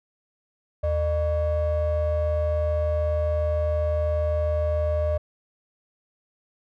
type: ring-modulated tone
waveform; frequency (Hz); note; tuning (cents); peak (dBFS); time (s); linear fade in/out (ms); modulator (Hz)
triangle; 263.4; C4; +12; -16; 0.83-5.18; 10; 342
effects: none